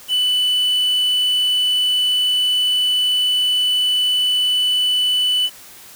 triangle tone with quantisation, 2987 Hz, F#7, 16 cents sharp, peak -13 dBFS, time 0.08-5.5 s, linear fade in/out 50 ms, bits 6, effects white hiss -41 dBFS RMS until 5.95 s

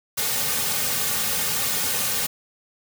white noise with comb filter, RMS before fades -24 dBFS, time 0.17-2.27 s, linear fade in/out 10 ms, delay 3 ms, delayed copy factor -0.95, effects none

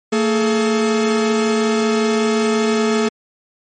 45% pulse tone pair together, 225.8 / 426.2 Hz, A3 / G#4, +45 / +45 cents, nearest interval major seventh, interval 1100 cents, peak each -17 dBFS, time 0.12-3.09 s, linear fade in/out 10 ms, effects MP3 32 kbps

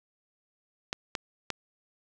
clicks, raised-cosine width 0.2 ms, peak -13 dBFS, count 3, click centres 0.929 / 1.152 / 1.503 s, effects none

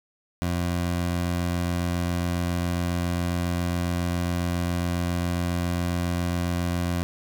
20% pulse tone, 87.31 Hz, F2, in tune, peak -19 dBFS, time 0.42-7.03 s, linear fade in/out 0 ms, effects none

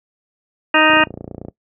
harmonic tone, 311.1 Hz, D#4, in tune, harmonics 1 / 2 / 3 / 4 / 5 / 6 / 8 / 9, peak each -18 / -18 / -18 / -18 / -18 / -18 / -18 / -18 dBFS, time 0.74-1.04 s, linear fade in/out 5 ms
click train, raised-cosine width 2 ms, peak -16 dBFS, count 18, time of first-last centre 0.9-1.484 s, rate 29.1 Hz
effects noise-tail reverb RT60 0.1 s tail -19 dB re dry + high-pass 80 Hz 12 dB/octave

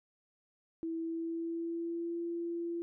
sine tone with pitch glide, 328.1 to 340.1 Hz, E4 to F4, -8 to -46 cents, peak -34 dBFS, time 0.83-2.82 s, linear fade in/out 0 ms, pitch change +62 cents, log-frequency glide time 0.99-2.19 s, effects none

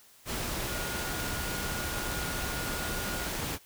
sine tone in noise, 1434 Hz, F6, 45 cents sharp, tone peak -40 dBFS, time 0.65-3.29 s, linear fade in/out 50 ms, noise pink, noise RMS -34 dBFS, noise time 0.25-3.59 s, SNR -9 dB, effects white hiss -58 dBFS RMS until 3.65 s

